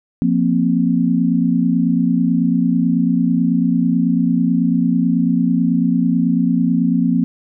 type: chord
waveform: sine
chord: F suspended fourth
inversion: none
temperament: just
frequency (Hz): 174.61 / 232.8 / 261.9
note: F3 / Bb3 / C4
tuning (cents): 0 / -2 / +2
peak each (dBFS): -17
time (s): 0.22-7.24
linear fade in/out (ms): 0
effects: none